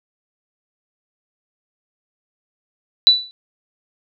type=tone with exponential decay; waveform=sine; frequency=3965 Hz; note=B7; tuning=6 cents sharp; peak=-3 dBFS; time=3.07-3.31 s; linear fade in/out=0 ms; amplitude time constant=52 ms; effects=none